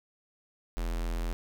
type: tone with notch filter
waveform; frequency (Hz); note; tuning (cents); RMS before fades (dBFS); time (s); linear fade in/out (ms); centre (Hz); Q
square; 42.22; E1; +42; -32; 0.77-1.33; 0; 120; 1.8
effects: none